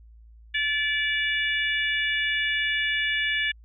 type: harmonic tone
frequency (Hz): 579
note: D5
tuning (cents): -25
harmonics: 3 / 4 / 5 / 6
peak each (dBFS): -26 / -28 / -30 / -32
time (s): 0.54-3.52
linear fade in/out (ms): 10
effects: added 56 Hz sine -47 dBFS peak until 3.64 s